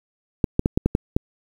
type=clicks; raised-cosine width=3 ms; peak=-4 dBFS; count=7; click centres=0.442 / 0.594 / 0.659 / 0.775 / 0.86 / 0.951 / 1.165 s; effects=7-bit